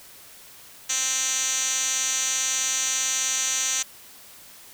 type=tone with band-pass filter; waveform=5% pulse; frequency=261.6 Hz; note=C4; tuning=in tune; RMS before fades=-25 dBFS; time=0.89-3.83 s; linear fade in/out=10 ms; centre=5900 Hz; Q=8.2; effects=white hiss -47 dBFS RMS until 4.73 s